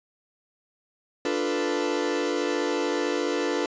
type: chord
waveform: 40% pulse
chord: B half-diminished seventh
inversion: first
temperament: equal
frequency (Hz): 293.7 / 349.2 / 440 / 493.9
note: D4 / F4 / A4 / B4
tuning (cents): 0 / 0 / 0 / 0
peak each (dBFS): -29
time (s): 1.25-3.66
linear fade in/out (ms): 2
effects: resampled to 16000 Hz